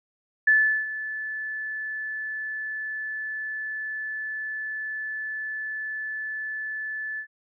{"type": "tone with ADSR envelope", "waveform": "sine", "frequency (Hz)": 1739, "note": "A6", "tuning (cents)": -21, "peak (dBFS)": -14, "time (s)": [0.47, 7.27], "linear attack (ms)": 7, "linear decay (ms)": 380, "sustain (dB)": -15, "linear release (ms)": 82, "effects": []}